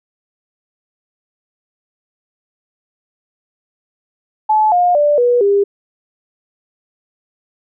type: tone with pitch steps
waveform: sine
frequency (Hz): 861 / 711.6 / 588.1 / 486 / 401.7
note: A5 / F5 / D5 / B4 / G4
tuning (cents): -38 / +32 / +2 / -28 / +42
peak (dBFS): -9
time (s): 4.49-5.64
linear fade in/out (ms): 10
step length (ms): 230
effects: none